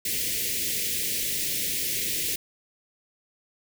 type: band-stop noise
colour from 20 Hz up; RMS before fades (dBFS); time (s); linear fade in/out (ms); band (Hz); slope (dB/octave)
white; -28; 0.05-2.36; 5; 520 to 1900; 48
effects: none